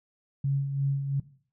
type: tone with tremolo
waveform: sine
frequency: 138.59 Hz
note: C#3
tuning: in tune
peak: -22 dBFS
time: 0.44-1.2 s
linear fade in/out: 5 ms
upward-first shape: sine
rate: 2.9 Hz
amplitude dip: 55%
effects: noise-tail reverb RT60 0.5 s tail -18 dB re dry